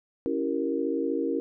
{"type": "chord", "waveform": "sine", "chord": "C# diminished seventh", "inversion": "none", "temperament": "equal with one note detuned", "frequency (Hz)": [277.2, 329.6, 385.5, 466.2], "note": ["C#4", "E4", "G4", "Bb4"], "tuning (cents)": [0, 0, -29, 0], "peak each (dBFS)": [-30, -30, -33, -30], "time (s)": [0.26, 1.4], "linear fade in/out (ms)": 0, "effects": []}